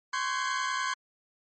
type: tone cluster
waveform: 40% pulse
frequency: 1039 / 1109 / 1530 / 1655 Hz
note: C6 / C#6 / G6 / G#6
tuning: -12 / 0 / -42 / -6 cents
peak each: -31 / -34 / -34 / -35 dBFS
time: 0.13-0.94 s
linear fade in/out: 5 ms
effects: MP3 32 kbps

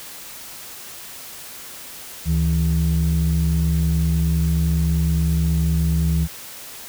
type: tone pair together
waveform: sine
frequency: 72.8 / 162.49 Hz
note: D2 / E3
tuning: -15 / -25 cents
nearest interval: octave + major second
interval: 1390 cents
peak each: -17 dBFS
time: 2.25-6.28 s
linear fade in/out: 50 ms
effects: tanh soft clip ceiling -12 dBFS + white hiss -37 dBFS RMS until 6.88 s

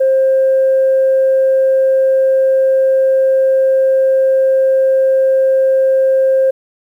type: tone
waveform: sine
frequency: 530 Hz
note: C5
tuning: 22 cents sharp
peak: -7 dBFS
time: 0-6.51 s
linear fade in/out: 10 ms
effects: tanh soft clip ceiling -5 dBFS + 8-bit

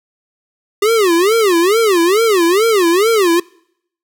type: tone with vibrato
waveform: square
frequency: 392 Hz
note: G4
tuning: in tune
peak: -10 dBFS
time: 0.82-3.4 s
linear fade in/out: 5 ms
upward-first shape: sine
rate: 2.3 Hz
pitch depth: 280 cents each way
effects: noise-tail reverb RT60 0.7 s tail -25 dB re dry

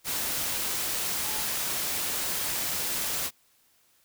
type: tone in noise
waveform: sine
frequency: 866 Hz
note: A5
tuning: 28 cents flat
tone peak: -41 dBFS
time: 1.23-1.45 s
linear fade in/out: 50 ms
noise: white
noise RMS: -30 dBFS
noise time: 0.04-3.31 s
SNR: -14 dB
effects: white hiss -65 dBFS RMS until 4.04 s

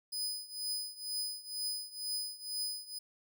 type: tone with tremolo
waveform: sawtooth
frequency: 5000 Hz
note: D#8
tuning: 8 cents sharp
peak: -30 dBFS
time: 0.12-2.99 s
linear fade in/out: 10 ms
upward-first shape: triangle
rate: 2.1 Hz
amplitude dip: 90%
effects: none

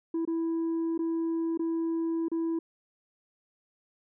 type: tone with dropouts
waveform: sine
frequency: 329.6 Hz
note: E4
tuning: in tune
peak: -24 dBFS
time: 0.14-2.59 s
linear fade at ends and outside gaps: 5 ms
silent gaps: 0.252-0.275 / 0.978-0.99 / 1.575-1.593 / 2.284-2.316 s
effects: tanh soft clip ceiling -26 dBFS

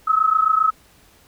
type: tone pair together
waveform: sine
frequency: 1272.5 / 1300 Hz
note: D#6 / E6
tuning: +39 / -24 cents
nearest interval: unison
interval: 37 cents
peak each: -17 dBFS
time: 0.07-0.71 s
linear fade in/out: 10 ms
effects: pink hiss -53 dBFS RMS until 1.27 s

